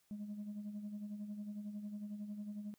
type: tone with tremolo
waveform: sine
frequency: 207.7 Hz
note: G#3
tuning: in tune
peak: -38 dBFS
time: 0.11-2.74 s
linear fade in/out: 0 ms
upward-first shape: sine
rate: 11 Hz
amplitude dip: 60%
effects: tanh soft clip ceiling -39 dBFS + white hiss -75 dBFS RMS until 2.78 s